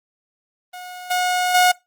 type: tone with level steps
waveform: sawtooth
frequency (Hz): 725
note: F#5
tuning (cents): -35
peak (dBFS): -29 / -14 / -8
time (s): 0.73-1.72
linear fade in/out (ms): 10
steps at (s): 1.1 / 1.54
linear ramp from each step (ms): 10
effects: noise-tail reverb RT60 0.2 s tail -22 dB re dry + Opus 24 kbps

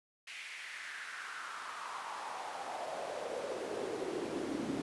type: noise with high-pass filter sweep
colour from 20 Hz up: brown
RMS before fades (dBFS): -41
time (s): 0.27-4.82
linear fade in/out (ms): 5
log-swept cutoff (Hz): 2400 to 260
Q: 3.4
effects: resampled to 24000 Hz

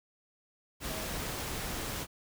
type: tone in noise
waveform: sine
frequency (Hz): 637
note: D#5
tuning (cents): +41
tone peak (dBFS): -44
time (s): 0.86-1.09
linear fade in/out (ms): 50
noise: pink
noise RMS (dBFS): -37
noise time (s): 0.8-2.07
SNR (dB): -10
effects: none

